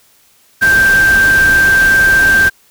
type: tone in noise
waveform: sine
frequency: 1571 Hz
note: G6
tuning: 3 cents sharp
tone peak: -6 dBFS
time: 0.61-2.5 s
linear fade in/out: 20 ms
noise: pink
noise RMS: -20 dBFS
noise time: 0.61-2.5 s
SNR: +11 dB
effects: white hiss -50 dBFS RMS until 2.7 s